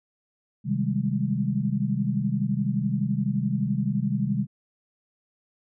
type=chord; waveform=sine; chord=Ab major seventh; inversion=first; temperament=equal; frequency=130.81 / 155.56 / 196 / 207.7 Hz; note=C3 / Eb3 / G3 / Ab3; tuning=0 / 0 / 0 / 0 cents; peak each=-28 / -30 / -27 / -28 dBFS; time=0.64-4.47 s; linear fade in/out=50 ms; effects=none